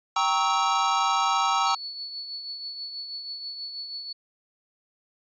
square chord, G diminished seventh, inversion none, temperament equal with one note detuned, 784 / 932.3 / 1108.7 / 1298.9 Hz, G5 / Bb5 / Db6 / Fb6, 0 / 0 / 0 / -26 cents, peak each -28 / -28 / -29 / -26 dBFS, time 0.16-1.75 s, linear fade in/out 5 ms
sine tone with tremolo, 4428 Hz, C#8, 3 cents flat, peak -31 dBFS, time 1.66-4.13 s, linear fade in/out 10 ms, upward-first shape triangle, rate 6.2 Hz, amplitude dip 50%
effects resampled to 16000 Hz

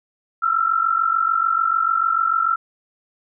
sine tone pair together, 1318.5 / 1365.3 Hz, E6 / F6, 0 / -40 cents, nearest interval minor second, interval 60 cents, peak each -19 dBFS, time 0.42-2.56 s, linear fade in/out 10 ms, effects none

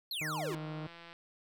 square exponential sweep, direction down, 4435 to 305.1 Hz, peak -36 dBFS, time 0.11-0.55 s, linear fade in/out 2 ms
harmonic tone, 154.6 Hz, D#3, 11 cents flat, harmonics 1 / 2 / 3 / 4 / 5 / 6 / 7 / 8 / 9, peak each -40 / -45 / -51 / -50 / -55 / -58 / -55 / -61 / -57 dBFS, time 0.21-0.87 s, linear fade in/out 2 ms
click train, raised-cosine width 0.3 ms, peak -35 dBFS, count 104, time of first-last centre 0.52-1.129 s, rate 169 Hz
effects none

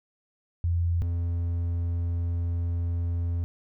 sine / triangle tone pair in turn, 85.7 / 85.7 Hz, F2 / F2, -32 / -32 cents, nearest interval unison, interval 0 cents, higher neither, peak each -22 / -23 dBFS, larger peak first, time 0.64-1.02 / 1.02-3.44 s, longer second, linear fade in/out 0 ms, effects none

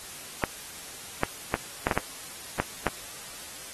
clicks, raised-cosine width 0.5 ms, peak -8 dBFS, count 8, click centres 0.438 / 1.234 / 1.541 / 1.869 / 1.912 / 1.976 / 2.6 / 2.867 s, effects white hiss -42 dBFS RMS until 3.73 s + AAC 32 kbps

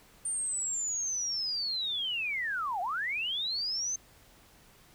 sine linear two-way sweep, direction down then up, 8970 to 684 to 6330 Hz, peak -30 dBFS, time 0.25-3.96 s, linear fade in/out 5 ms, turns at 2.81 s, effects pink hiss -59 dBFS RMS until 4.94 s

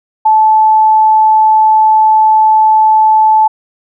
sine tone, 870 Hz, A5, 20 cents flat, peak -4 dBFS, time 0.25-3.48 s, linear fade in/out 10 ms, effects none

